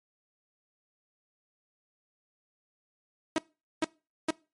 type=tone bursts; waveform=sawtooth; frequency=318.4 Hz; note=D#4; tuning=40 cents sharp; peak=-20 dBFS; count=3; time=3.36-4.306 s; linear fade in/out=2 ms; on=22 ms; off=440 ms; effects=noise-tail reverb RT60 0.3 s tail -23 dB re dry + MP3 48 kbps